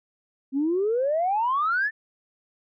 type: exponential sweep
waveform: sine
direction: up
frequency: 261.6 to 1805 Hz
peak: -20 dBFS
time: 0.52-1.91 s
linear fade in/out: 50 ms
effects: tanh soft clip ceiling -16 dBFS